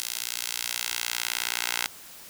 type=tone with high-pass filter sweep; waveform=10% pulse; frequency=59.2 Hz; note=A#1; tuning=27 cents sharp; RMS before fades=-31 dBFS; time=0-1.86 s; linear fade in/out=0 ms; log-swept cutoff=4400 to 1800 Hz; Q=0.7; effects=white hiss -46 dBFS RMS until 2.29 s